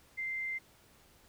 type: tone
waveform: sine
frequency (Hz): 2086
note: C7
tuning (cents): -6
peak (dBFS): -34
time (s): 0.17-0.59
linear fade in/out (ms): 20
effects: pink hiss -63 dBFS RMS until 1.28 s